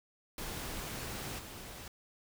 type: noise with level steps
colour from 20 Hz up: pink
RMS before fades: -41 / -47 dBFS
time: 0.38-1.88 s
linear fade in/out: 2 ms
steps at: 1.38 s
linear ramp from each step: 20 ms
effects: none